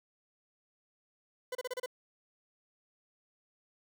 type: tone bursts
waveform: 40% pulse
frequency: 503 Hz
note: B4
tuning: 32 cents sharp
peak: -34 dBFS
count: 6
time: 1.52-1.861 s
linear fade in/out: 5 ms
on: 31 ms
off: 31 ms
effects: 12-bit